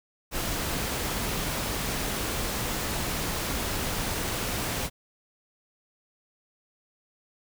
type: noise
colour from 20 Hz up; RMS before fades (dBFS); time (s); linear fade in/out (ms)
pink; -30; 0.31-4.9; 50
effects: none